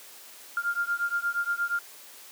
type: beating tone pair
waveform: sine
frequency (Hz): 1396.9 / 1405.4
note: F6 / F6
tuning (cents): 0 / +10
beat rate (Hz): 8.5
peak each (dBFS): -29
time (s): 0.57-1.79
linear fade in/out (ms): 2
effects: white hiss -48 dBFS RMS until 2.31 s + high-pass 300 Hz 12 dB/octave